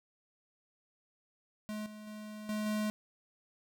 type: tone with level steps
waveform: square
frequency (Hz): 212.7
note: G#3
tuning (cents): +42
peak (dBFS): -38 / -47 / -44 / -34 / -32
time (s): 1.69-2.9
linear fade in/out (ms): 0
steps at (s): 1.86 / 2.07 / 2.49 / 2.66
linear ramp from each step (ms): 2
effects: none